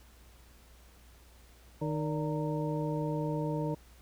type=harmonic tone with a mistuned harmonic; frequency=154.1 Hz; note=D#3; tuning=16 cents flat; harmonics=1 / 2 / 3 / 4 / 6; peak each=-33 / -36 / -38 / -39 / -41 dBFS; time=1.81-3.75 s; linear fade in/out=10 ms; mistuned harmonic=4; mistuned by=-98 cents; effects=added 60 Hz sine -56 dBFS peak until 4.01 s + pink hiss -61 dBFS RMS until 4.01 s